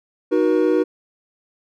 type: chord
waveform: triangle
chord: D# minor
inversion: none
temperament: equal with one note detuned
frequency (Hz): 311.1 / 370 / 478.2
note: D#4 / F#4 / A#4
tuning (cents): 0 / 0 / +44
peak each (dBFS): -17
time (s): 0.31-0.84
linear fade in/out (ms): 20
effects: none